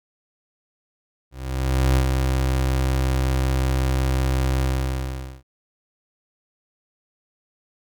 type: tone with ADSR envelope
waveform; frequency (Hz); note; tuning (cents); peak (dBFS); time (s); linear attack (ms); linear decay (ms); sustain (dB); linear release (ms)
30% pulse; 65.41; C2; 0; -12; 1.31-5.43; 650; 81; -4; 810
effects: none